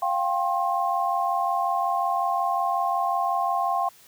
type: chord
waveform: sine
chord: F suspended second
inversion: none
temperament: equal with one note detuned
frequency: 698.5 / 784 / 1066.6 Hz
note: F5 / G5 / C6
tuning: 0 / 0 / +33 cents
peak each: -26 / -26 / -26 dBFS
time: 0.02-3.89 s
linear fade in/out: 5 ms
effects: white hiss -53 dBFS RMS until 4.07 s